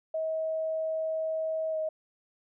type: tone with pitch glide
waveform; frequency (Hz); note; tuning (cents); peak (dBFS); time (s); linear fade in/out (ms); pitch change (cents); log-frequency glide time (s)
sine; 638 to 628.9; D#5 to D#5; +43 to +18; -28; 0.14-1.89; 5; -25; 1.71-1.77
effects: none